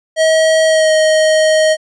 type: tone with pitch glide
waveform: square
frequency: 638 to 626.7 Hz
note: D#5 to D#5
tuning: +43 to +12 cents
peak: -9 dBFS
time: 0.16-1.77 s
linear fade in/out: 50 ms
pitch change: -31 cents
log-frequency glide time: 0.66-0.92 s
effects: resampled to 22050 Hz